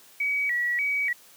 sine tone with vibrato, 2093 Hz, C7, in tune, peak -23 dBFS, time 0.2-1.13 s, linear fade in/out 5 ms, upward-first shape square, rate 1.7 Hz, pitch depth 140 cents each way, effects white hiss -53 dBFS RMS until 1.36 s + high-pass 150 Hz 12 dB/octave

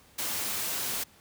white noise, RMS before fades -32 dBFS, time 0.18-1.04 s, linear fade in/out 10 ms, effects pink hiss -58 dBFS RMS until 1.2 s + high-pass 60 Hz 12 dB/octave

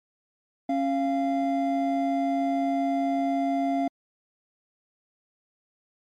triangle tone pair together, 274.4 / 692 Hz, C#4 / F5, -17 / -16 cents, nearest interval octave + major third, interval 1601 cents, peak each -23 / -24 dBFS, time 0.69-3.88 s, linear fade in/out 5 ms, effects MP3 64 kbps

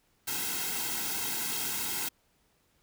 white noise with comb filter, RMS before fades -33 dBFS, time 0.27-2.09 s, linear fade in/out 10 ms, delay 1.7 ms, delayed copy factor -1, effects pink hiss -70 dBFS RMS until 2.82 s

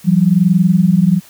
sine tone pair together, 169.45 / 190.5 Hz, E3 / G3, +48 / -49 cents, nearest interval major second, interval 203 cents, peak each -11 dBFS, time 0.04-1.21 s, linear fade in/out 50 ms, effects white hiss -43 dBFS RMS until 1.29 s

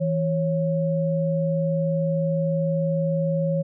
sine tone pair together, 163.52 / 550 Hz, E3 / C#5, -14 / -14 cents, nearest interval octave + major sixth, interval 2100 cents, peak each -22 / -24 dBFS, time 0-3.63 s, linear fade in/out 20 ms, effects none

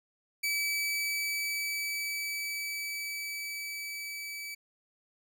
sawtooth tone with level ramp, 2298 Hz, D7, 38 cents flat, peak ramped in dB -25 to -35 dBFS, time 0.43-4.55 s, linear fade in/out 10 ms, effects none

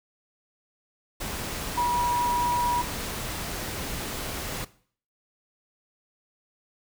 sine tone in noise, 968 Hz, B5, 35 cents flat, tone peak -22 dBFS, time 1.77-2.82 s, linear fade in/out 10 ms, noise pink, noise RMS -33 dBFS, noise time 1.2-4.65 s, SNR +8 dB, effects noise-tail reverb RT60 0.5 s tail -18 dB re dry

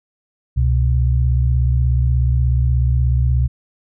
sine tone pair together, 66.86 / 123.47 Hz, C2 / B2, +38 / 0 cents, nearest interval major seventh, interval 1062 cents, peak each -14 / -17 dBFS, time 0.56-3.48 s, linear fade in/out 20 ms, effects none

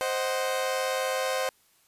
sawtooth chord, C diminished, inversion none, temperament equal with one note detuned, 523.3 / 622.3 / 747.3 Hz, C5 / Eb5 / Gb5, 0 / 0 / +17 cents, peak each -24 / -30 / -30 dBFS, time 0.01-1.49 s, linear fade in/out 0 ms, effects white hiss -64 dBFS RMS until 1.87 s + resampled to 32000 Hz

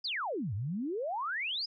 sine exponential two-way sweep, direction down then up, 5200 to 92.5 to 5200 Hz, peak -32 dBFS, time 0.04-1.66 s, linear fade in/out 10 ms, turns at 0.54 s, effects none

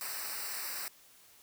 white noise with comb filter, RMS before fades -39 dBFS, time 0.01-0.88 s, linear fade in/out 0 ms, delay 0.3 ms, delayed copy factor -0.9, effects white hiss -60 dBFS RMS until 1.42 s

